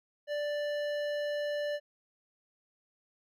sine tone with hard clipping, 587.3 Hz, D5, in tune, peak -33 dBFS, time 0.27-1.8 s, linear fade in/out 50 ms, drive 13 dB, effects none

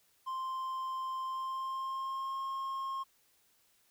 triangle tone with pitch glide, 1046.5 to 1074.1 Hz, C6 to C6, 0 to +45 cents, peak -33 dBFS, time 0.26-3.04 s, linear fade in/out 20 ms, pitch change +45 cents, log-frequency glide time 1.24-2.4 s, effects white hiss -70 dBFS RMS until 3.9 s

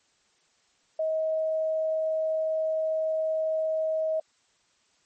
sine tone, 634 Hz, D#5, 32 cents sharp, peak -24 dBFS, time 0.99-4.2 s, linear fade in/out 5 ms, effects white hiss -67 dBFS RMS until 5.05 s + MP3 32 kbps

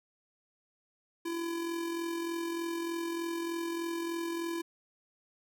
square tone with amplitude modulation, 336.5 Hz, E4, 36 cents sharp, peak -32 dBFS, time 1.25-4.62 s, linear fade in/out 10 ms, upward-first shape sine, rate 43.3 Hz, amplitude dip 40%, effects none

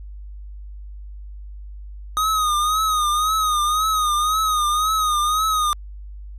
square tone with vibrato, 1244.5 Hz, D#6, in tune, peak -18 dBFS, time 2.17-5.73 s, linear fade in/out 0 ms, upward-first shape triangle, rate 1.9 Hz, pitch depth 77 cents each way, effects added 50 Hz sine -33 dBFS peak until 6.38 s + resampled to 32000 Hz

